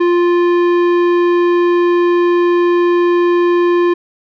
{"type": "tone with tanh clipping", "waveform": "sine", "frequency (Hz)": 349.2, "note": "F4", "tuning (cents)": 0, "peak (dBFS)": -11, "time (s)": [0, 3.94], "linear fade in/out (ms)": 10, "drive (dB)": 14, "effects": []}